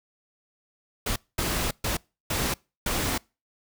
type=noise bursts at uneven times; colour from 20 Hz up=pink; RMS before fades=-27 dBFS; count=5; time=1.06-1.16 / 1.38-1.71 / 1.84-1.97 / 2.3-2.54 / 2.86-3.18 s; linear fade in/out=5 ms; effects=noise-tail reverb RT60 0.3 s tail -26 dB re dry